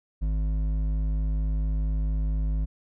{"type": "tone with hard clipping", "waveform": "sine", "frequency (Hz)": 52.2, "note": "G#1", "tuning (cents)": 10, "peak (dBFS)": -25, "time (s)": [0.21, 2.66], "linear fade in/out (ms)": 20, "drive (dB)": 8, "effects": []}